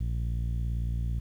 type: tone with low-pass filter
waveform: sawtooth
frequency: 58 Hz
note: A#1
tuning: 8 cents flat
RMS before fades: -30 dBFS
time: 0-1.2 s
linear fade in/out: 10 ms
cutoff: 130 Hz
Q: 1.2
effects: 10-bit